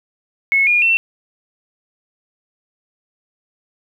sine tone with pitch steps, 2190 / 2430 / 2696 Hz, C#7 / D#7 / E7, -22 / -42 / +38 cents, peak -11 dBFS, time 0.52-0.97 s, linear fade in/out 0 ms, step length 150 ms, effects 8-bit

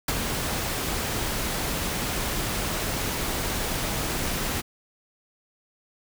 pink noise with ADSR envelope, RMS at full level -23 dBFS, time 0.08-4.62 s, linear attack 4 ms, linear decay 39 ms, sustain -5 dB, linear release 26 ms, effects none

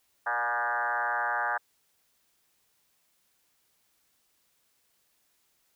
sine tone with frequency modulation, 1200 Hz, D6, 37 cents sharp, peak -26 dBFS, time 0.26-1.58 s, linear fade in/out 10 ms, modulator 121 Hz, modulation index 4.2, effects white hiss -71 dBFS RMS until 5.75 s

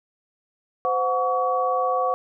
sine tone cluster, 514 / 730 / 1131 Hz, C5 / F#5 / C#6, -31 / -24 / +34 cents, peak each -24 dBFS, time 0.85-2.14 s, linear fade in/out 0 ms, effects none

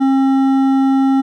sine tone with hard clipping, 268.9 Hz, C4, 47 cents sharp, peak -12 dBFS, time 0-1.22 s, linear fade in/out 20 ms, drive 9 dB, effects none

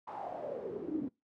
brown noise with band-pass filter sweep, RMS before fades -39 dBFS, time 0.07-1.09 s, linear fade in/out 10 ms, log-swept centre 950 to 260 Hz, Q 8.2, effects noise-tail reverb RT60 0.2 s tail -22 dB re dry + high-pass 150 Hz 12 dB/octave

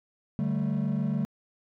triangle chord, D suspended fourth, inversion none, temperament equal with one note detuned, 146.83 / 192.85 / 220 Hz, D3 / G3 / A3, 0 / -28 / 0 cents, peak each -27 dBFS, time 0.39-1.25 s, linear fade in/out 0 ms, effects tanh soft clip ceiling -19 dBFS

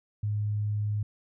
sine tone, 104.7 Hz, G#2, 15 cents sharp, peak -26 dBFS, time 0.23-1.03 s, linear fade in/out 5 ms, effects none

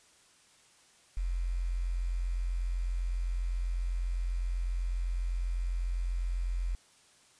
sine tone with quantisation, 43.9 Hz, F1, 10 cents sharp, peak -29 dBFS, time 1.17-6.75 s, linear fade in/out 0 ms, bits 9, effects white hiss -62 dBFS RMS until 7.39 s + resampled to 22050 Hz

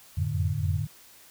sine tone cluster, 87.5 / 91.3 / 108.3 / 147 Hz, F2 / F#2 / A2 / D3, +4 / -23 / -27 / +2 cents, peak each -30 dBFS, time 0.17-0.87 s, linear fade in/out 10 ms, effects white hiss -53 dBFS RMS until 1.3 s

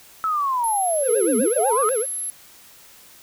sine linear two-way sweep, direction down then up, 1318.5 to 204.8 to 1318.5 Hz, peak -19 dBFS, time 0.24-1.89 s, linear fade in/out 0 ms, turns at 1.4 s
sine tone, 11160 Hz, F9, 2 cents flat, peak -25 dBFS, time 0.64-2.3 s, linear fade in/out 0 ms
triangle tone with vibrato, 479.3 Hz, A#4, 48 cents sharp, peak -18 dBFS, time 1.02-2.06 s, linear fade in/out 50 ms, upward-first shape sine, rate 8 Hz, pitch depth 230 cents each way
effects white hiss -48 dBFS RMS until 3.22 s

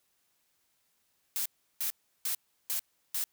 blue noise bursts, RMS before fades -32 dBFS, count 5, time 1.36-3.24 s, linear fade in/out 0 ms, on 96 ms, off 350 ms, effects white hiss -74 dBFS RMS until 3.32 s

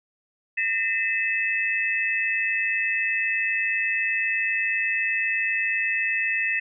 sine tone cluster, 1824 / 2023 / 2604 Hz, A#6 / B6 / E7, -38 / +41 / -22 cents, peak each -26 / -28 / -25 dBFS, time 0.57-6.6 s, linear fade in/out 10 ms, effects none

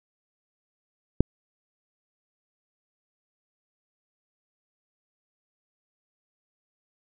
click, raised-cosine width 3 ms, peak -4 dBFS, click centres 1.206 s, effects none

